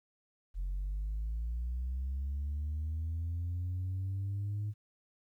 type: linear sweep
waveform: sine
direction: up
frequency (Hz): 43.65 to 105.6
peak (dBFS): -31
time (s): 0.54-4.74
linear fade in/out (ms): 50
effects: tanh soft clip ceiling -31 dBFS + 12-bit